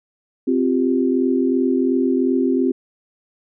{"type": "chord", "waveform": "sine", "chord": "C suspended fourth", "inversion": "none", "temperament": "equal", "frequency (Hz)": [261.6, 349.2, 392], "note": ["C4", "F4", "G4"], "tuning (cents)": [0, 0, 0], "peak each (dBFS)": [-17, -21, -22], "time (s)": [0.47, 2.72], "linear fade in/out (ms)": 10, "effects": []}